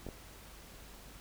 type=clicks; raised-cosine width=2 ms; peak=-29 dBFS; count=2; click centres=0.066 / 0.088 s; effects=added 50 Hz sine -55 dBFS peak until 1.2 s + pink hiss -54 dBFS RMS until 1.2 s